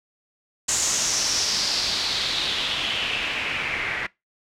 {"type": "noise with low-pass filter sweep", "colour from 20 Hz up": "white", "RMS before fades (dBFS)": -25, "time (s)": [0.68, 4.07], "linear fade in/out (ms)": 10, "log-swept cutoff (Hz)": [7200, 2000], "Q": 3.9, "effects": ["noise-tail reverb RT60 0.2 s tail -22 dB re dry"]}